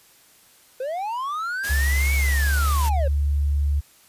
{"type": "linear two-way sweep", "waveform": "triangle", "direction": "up then down", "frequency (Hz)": [493.9, 2264, 515], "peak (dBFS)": -23, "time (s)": [0.8, 3.08], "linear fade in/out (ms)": 5, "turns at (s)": 2.14}
{"type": "noise", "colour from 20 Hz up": "white", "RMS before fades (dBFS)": -31, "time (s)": [1.63, 2.9], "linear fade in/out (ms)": 20}
{"type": "tone with pitch glide", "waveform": "sine", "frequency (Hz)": [69.1, 71.91], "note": ["C#2", "D2"], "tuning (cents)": [-5, -36], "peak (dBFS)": -18, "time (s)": [1.69, 3.81], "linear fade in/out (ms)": 20, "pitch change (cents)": 69, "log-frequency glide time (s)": [2.32, 2.78]}
{"effects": ["white hiss -54 dBFS RMS until 4.08 s", "resampled to 32000 Hz"]}